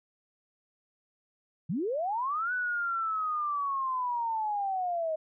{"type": "linear two-way sweep", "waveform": "sine", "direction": "up then down", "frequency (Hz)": [136.7, 1500, 620], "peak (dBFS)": -28, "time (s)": [1.69, 5.16], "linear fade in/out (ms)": 10, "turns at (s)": 2.53, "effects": []}